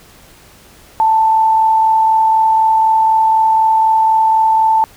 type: tone with amplitude modulation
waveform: sine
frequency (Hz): 884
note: A5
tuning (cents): +8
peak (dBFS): -7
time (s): 1-4.84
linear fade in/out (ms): 0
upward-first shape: sine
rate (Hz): 44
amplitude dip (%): 25
effects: pink hiss -43 dBFS RMS until 4.96 s